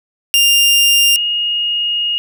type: tone pair in turn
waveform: sawtooth / sine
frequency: 2800 / 2862 Hz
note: F7 / F7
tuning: +4 / +42 cents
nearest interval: unison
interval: 38 cents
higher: second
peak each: -5 / -14 dBFS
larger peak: first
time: 0.34-1.16 / 1.16-2.18 s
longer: second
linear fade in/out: 0 ms
effects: none